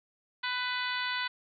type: harmonic tone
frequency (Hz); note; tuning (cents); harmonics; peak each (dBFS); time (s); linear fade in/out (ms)
497.9; B4; +14; 2 / 3 / 4 / 5 / 6 / 7 / 8 / 9; -37 / -35 / -37 / -41 / -41 / -40 / -41 / -44; 0.43-1.28; 10
effects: none